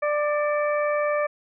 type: harmonic tone with a mistuned harmonic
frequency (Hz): 592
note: D5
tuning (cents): +14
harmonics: 1 / 2 / 3 / 4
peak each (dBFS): -22 / -28 / -32 / -34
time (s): 0.02-1.27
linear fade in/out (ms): 10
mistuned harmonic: 4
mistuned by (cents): -43
effects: none